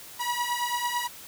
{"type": "beating tone pair", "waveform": "sawtooth", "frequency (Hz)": [963, 972], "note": ["B5", "B5"], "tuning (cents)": [-44, -28], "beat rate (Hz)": 9, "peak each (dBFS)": -26, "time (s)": [0.19, 1.08], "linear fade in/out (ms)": 20, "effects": ["white hiss -45 dBFS RMS until 1.27 s"]}